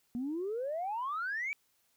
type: exponential sweep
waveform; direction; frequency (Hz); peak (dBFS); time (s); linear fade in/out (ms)
sine; up; 233.1 to 2349; -32; 0.15-1.53; 0
effects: tanh soft clip ceiling -29 dBFS + white hiss -73 dBFS RMS until 1.96 s